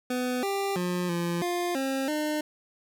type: tone with pitch steps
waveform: 25% pulse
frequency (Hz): 250.3 / 395.5 / 178.6 / 172 / 351.4 / 268.2 / 303.2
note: B3 / G4 / F3 / F3 / F4 / C4 / D#4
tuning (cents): +23 / +15 / +39 / -26 / +11 / +43 / -45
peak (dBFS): -23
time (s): 0.1-2.41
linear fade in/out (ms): 5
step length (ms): 330
effects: none